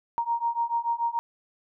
sine beating tone pair, 931 / 937.9 Hz, A#5 / A#5, -2 / +10 cents, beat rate 6.9 Hz, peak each -28 / -27 dBFS, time 0.18-1.19 s, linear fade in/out 0 ms, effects none

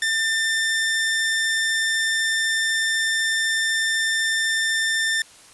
sawtooth tone, 1792 Hz, A6, 31 cents sharp, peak -16 dBFS, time 0.02-5.22 s, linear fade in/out 2 ms, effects white hiss -48 dBFS RMS until 5.53 s + resampled to 24000 Hz

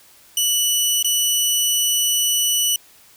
15% pulse tone with dropouts, 2960 Hz, F#7, in tune, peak -9 dBFS, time 0.37-2.76 s, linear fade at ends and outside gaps 2 ms, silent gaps 1.027-1.045 s, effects white hiss -50 dBFS RMS until 3.16 s

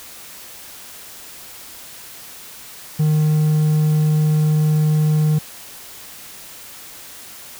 triangle tone, 153.4 Hz, D#3, 24 cents flat, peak -11 dBFS, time 2.99-5.39 s, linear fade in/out 10 ms, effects white hiss -38 dBFS RMS until 7.59 s

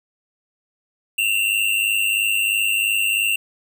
square tone pair together, 2691 / 2794 Hz, E7 / F7, +35 / 0 cents, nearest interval minor second, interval 65 cents, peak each -21 dBFS, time 1.18-3.36 s, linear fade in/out 5 ms, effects none

